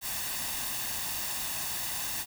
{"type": "noise with comb filter", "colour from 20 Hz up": "white", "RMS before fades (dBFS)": -34, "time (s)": [0.01, 2.26], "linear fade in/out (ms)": 50, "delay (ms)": 1.1, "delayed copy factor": 0.55, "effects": []}